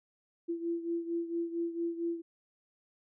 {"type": "beating tone pair", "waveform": "sine", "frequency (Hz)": [336.9, 341.3], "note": ["E4", "F4"], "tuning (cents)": [38, -40], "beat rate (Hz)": 4.4, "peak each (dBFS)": [-33, -38], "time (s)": [0.48, 2.22], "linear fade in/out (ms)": 20, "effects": []}